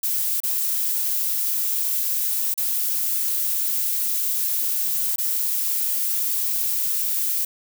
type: noise with dropouts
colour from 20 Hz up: violet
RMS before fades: -23 dBFS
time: 0.03-7.45 s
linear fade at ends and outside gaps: 5 ms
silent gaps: 0.403-0.434 / 2.541-2.576 / 5.16-5.182 s
effects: none